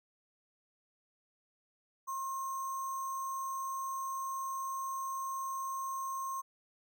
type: tone with sample-and-hold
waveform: sine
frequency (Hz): 1071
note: C6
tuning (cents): +40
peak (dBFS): -35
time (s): 2.07-6.42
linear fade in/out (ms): 20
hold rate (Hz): 7350
effects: none